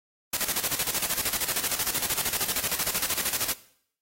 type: noise with tremolo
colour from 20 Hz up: white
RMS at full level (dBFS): -26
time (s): 0.33-3.53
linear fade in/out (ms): 5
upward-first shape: square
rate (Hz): 13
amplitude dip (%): 70
effects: noise-tail reverb RT60 0.6 s tail -17 dB re dry + AAC 48 kbps